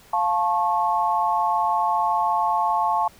sine chord, F augmented, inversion none, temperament just, 698.5 / 873.1 / 1091.3 Hz, F5 / A5 / C#6, 0 / -14 / -27 cents, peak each -25 / -21 / -24 dBFS, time 0.13-3.08 s, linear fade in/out 5 ms, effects pink hiss -51 dBFS RMS until 3.19 s

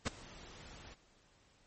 pink noise with ADSR envelope, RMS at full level -32 dBFS, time 0.05-0.95 s, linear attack 24 ms, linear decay 10 ms, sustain -21 dB, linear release 20 ms, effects pink hiss -68 dBFS RMS until 1.66 s + MP3 32 kbps

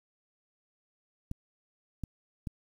clicks, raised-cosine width 5 ms, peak -23 dBFS, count 3, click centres 1.314 / 2.037 / 2.472 s, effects 9-bit

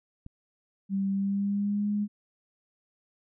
click, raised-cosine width 5 ms, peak -30 dBFS, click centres 0.264 s
sine tone with pitch glide, 195.4 to 206.8 Hz, G3 to G#3, -5 to -7 cents, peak -25 dBFS, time 0.89-2.08 s, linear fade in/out 50 ms, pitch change +98 cents, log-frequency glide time 1.11-1.89 s
effects none

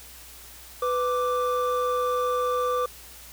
triangle tone pair together, 497.3 / 1174.7 Hz, B4 / D6, +12 / 0 cents, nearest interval octave + minor third, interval 1488 cents, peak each -23 / -24 dBFS, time 0.82-2.86 s, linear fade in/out 5 ms, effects added 60 Hz sine -51 dBFS peak until 3.32 s + white hiss -46 dBFS RMS until 3.32 s

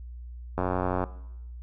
click train, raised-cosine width 1 ms, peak -13 dBFS, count 43, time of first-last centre 0.58-1.04 s, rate 91.4 Hz, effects noise-tail reverb RT60 0.9 s tail -18 dB re dry + added 60 Hz sine -38 dBFS peak until 1.62 s

